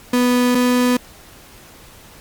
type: tone pair in turn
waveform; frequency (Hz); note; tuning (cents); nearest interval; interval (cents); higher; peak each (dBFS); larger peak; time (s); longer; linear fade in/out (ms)
35% pulse; 246.9 / 247.8; B3 / B3; 0 / +6; unison; 6; second; -11; neither; 0.13-0.55 / 0.55-0.97; neither; 5
effects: pink hiss -43 dBFS RMS until 2.2 s + MP3 96 kbps